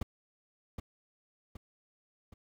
brown noise with echo, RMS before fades -33 dBFS, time 0.01-0.03 s, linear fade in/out 5 ms, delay 770 ms, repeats 3, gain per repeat -6 dB, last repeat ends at 2.34 s, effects none

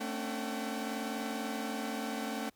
sawtooth tone cluster, 223.1 / 266.7 / 287.3 / 761 Hz, A3 / C4 / D4 / F#5, +24 / +33 / -38 / +48 cents, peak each -34 / -38 / -38 / -38 dBFS, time 0-2.5 s, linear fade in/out 10 ms, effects pink hiss -70 dBFS RMS until 2.55 s

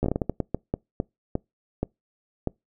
slowing click train, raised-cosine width 2 ms, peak -11 dBFS, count 15, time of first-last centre 0.03-2.473 s, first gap 13 ms, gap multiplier 1.35, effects noise-tail reverb RT60 0.2 s tail -26 dB re dry

